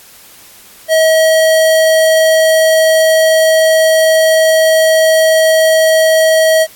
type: tone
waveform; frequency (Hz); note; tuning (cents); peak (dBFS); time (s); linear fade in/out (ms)
square; 639; D#5; +46; -7; 0.88-6.67; 50
effects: white hiss -39 dBFS RMS until 6.75 s + AAC 64 kbps